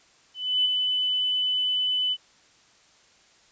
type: tone with ADSR envelope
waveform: sine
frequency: 3003 Hz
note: F#7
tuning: 25 cents sharp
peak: -18 dBFS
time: 0.34-2.17 s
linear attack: 310 ms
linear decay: 16 ms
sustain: -4 dB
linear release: 50 ms
effects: white hiss -58 dBFS RMS until 3.51 s + resampled to 16000 Hz